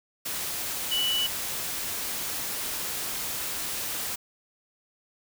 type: tone in noise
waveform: sine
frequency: 2960 Hz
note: F#7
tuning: in tune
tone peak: -24 dBFS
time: 0.91-1.27 s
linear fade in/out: 10 ms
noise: white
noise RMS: -32 dBFS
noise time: 0.25-4.16 s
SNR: +5 dB
effects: none